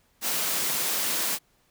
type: high-pass noise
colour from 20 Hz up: white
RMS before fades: -27 dBFS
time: 0.21-1.39 s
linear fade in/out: 50 ms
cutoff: 150 Hz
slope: 24 dB/octave
effects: pink hiss -66 dBFS RMS until 1.7 s